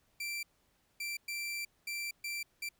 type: tone bursts at uneven times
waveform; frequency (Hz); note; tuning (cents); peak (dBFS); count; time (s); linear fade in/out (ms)
sawtooth; 2349; D7; 0; -33; 6; 0.2-0.43 / 1-1.17 / 1.28-1.65 / 1.87-2.11 / 2.24-2.43 / 2.62-2.69; 5
effects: pink hiss -73 dBFS RMS until 2.79 s